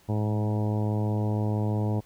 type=harmonic tone with a mistuned harmonic; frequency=106.1 Hz; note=G#2; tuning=38 cents sharp; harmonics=1 / 2 / 3 / 4 / 5 / 6 / 7 / 8 / 9; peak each=-25 / -31 / -35 / -37 / -39 / -41 / -42 / -43 / -44 dBFS; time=0.08-2.01 s; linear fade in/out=20 ms; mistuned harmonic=1; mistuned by=+23 cents; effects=pink hiss -59 dBFS RMS until 2.05 s